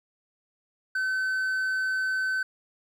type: tone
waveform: triangle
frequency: 1526 Hz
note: G6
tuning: 47 cents flat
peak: -23 dBFS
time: 0.95-2.43 s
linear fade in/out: 5 ms
effects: none